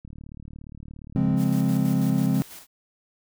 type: click train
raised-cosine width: 5 ms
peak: -29 dBFS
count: 49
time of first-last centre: 0.05-1.34 s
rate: 37.2 Hz
type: chord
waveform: triangle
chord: Db major seventh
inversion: none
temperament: equal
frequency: 138.59 / 174.61 / 207.7 / 261.6 Hz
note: Db3 / F3 / Ab3 / C4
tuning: 0 / 0 / 0 / 0 cents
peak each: -23 dBFS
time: 1.16-2.42 s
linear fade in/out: 0 ms
type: noise with tremolo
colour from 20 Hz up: white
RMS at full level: -42 dBFS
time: 1.36-2.67 s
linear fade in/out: 50 ms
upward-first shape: square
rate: 6.1 Hz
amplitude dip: 45%
effects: none